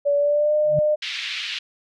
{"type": "tone with pitch glide", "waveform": "sine", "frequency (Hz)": [573, 604.3], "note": ["D5", "D5"], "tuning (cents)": [-43, 49], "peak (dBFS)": -16, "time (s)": [0.05, 0.96], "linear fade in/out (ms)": 20, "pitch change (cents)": 92, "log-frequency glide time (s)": [0.16, 0.54]}
{"type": "tone with exponential growth", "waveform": "sine", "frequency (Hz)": 150.1, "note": "D3", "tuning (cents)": 38, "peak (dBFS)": -19, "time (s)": [0.63, 0.79], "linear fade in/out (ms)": 0, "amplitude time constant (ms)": 34}
{"type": "band-pass noise", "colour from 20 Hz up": "pink", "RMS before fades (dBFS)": -29, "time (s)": [1.02, 1.59], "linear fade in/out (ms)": 5, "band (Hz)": [2200, 4000], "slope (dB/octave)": 24}
{"effects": []}